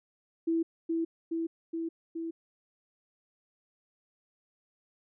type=tone with echo; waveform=sine; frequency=329.6 Hz; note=E4; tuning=in tune; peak=-25 dBFS; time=0.47-0.63 s; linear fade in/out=10 ms; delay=420 ms; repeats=4; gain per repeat=-2 dB; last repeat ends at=2.31 s; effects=none